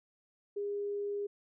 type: tone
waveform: sine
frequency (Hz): 407.1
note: G#4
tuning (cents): -35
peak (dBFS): -33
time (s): 0.56-1.27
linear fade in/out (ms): 10
effects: none